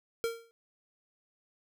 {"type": "tone with exponential decay", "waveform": "square", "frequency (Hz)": 460.5, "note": "A#4", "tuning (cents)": -21, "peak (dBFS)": -27, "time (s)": [0.24, 0.51], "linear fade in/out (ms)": 0, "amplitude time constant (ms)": 58, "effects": []}